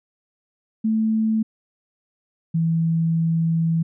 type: tone pair in turn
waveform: sine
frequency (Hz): 220 / 164.2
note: A3 / E3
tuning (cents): 0 / -6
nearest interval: perfect fourth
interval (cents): 506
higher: first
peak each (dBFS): -17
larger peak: neither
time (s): 0.84-1.43 / 2.54-3.83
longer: second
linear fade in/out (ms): 10
effects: none